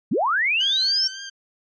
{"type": "linear sweep", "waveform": "sine", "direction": "up", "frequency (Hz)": [142.9, 5590], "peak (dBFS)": -18, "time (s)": [0.11, 1.08], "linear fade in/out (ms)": 10}
{"type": "tone with vibrato", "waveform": "10% pulse", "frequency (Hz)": 1568, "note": "G6", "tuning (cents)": 0, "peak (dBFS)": -23, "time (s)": [0.6, 1.3], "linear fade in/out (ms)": 10, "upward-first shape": "triangle", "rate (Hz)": 3.6, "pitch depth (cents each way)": 41}
{"effects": ["resampled to 16000 Hz"]}